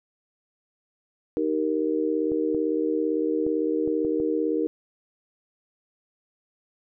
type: chord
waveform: sine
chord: Eb major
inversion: none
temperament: just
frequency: 311.1 / 388.9 / 466.7 Hz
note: Eb4 / G4 / Bb4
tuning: 0 / -14 / +2 cents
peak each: -25 / -29 / -26 dBFS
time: 1.37-4.67 s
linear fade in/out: 0 ms
type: clicks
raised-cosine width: 2 ms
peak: -23 dBFS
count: 6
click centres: 2.318 / 2.547 / 3.466 / 3.876 / 4.049 / 4.201 s
effects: none